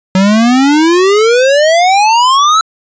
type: exponential sweep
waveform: square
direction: up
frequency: 185 to 1338 Hz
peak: -6 dBFS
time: 0.15-2.61 s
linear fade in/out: 2 ms
effects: resampled to 16000 Hz